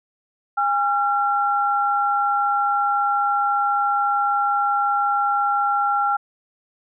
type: tone pair together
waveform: sine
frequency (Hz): 813 / 1367.3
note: G#5 / F6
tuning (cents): -37 / -37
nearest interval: major sixth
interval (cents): 900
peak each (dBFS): -20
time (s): 0.57-6.17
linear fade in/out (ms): 10
effects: none